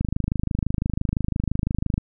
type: click train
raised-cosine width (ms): 5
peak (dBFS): -10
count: 52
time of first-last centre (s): 0.01-1.979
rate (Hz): 25.9
effects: none